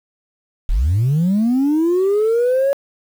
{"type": "linear sweep", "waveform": "sine", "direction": "up", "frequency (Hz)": [30.87, 563], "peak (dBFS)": -11, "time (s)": [0.69, 2.73], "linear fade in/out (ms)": 0, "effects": ["tanh soft clip ceiling -11 dBFS", "7-bit"]}